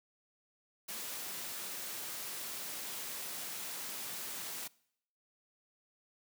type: noise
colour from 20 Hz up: white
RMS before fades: -42 dBFS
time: 0.88-4.68 s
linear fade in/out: 10 ms
effects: noise-tail reverb RT60 0.7 s tail -23 dB re dry + high-pass 150 Hz 12 dB/octave